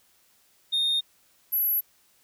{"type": "tone pair in turn", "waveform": "sine", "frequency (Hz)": [3678, 11677], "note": ["A#7", "F#9"], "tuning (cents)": [-24, -24], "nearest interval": "octave + minor sixth", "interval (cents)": 2000, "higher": "second", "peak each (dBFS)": -19, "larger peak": "neither", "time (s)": [[0.72, 1.01], [1.52, 1.81]], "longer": "neither", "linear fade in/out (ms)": 20, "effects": ["tanh soft clip ceiling -21 dBFS", "white hiss -63 dBFS RMS until 2.23 s"]}